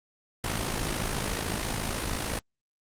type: noise with amplitude modulation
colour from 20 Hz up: pink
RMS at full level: -27 dBFS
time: 0.44-2.39 s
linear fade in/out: 2 ms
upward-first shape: sine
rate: 53.9 Hz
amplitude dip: 60%
effects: low-pass 11000 Hz 12 dB/octave + Opus 32 kbps